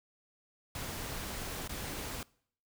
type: noise with dropouts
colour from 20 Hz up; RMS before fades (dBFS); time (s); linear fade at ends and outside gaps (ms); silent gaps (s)
pink; -40; 0.75-2.23; 2; 1.677-1.693
effects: noise-tail reverb RT60 0.6 s tail -23 dB re dry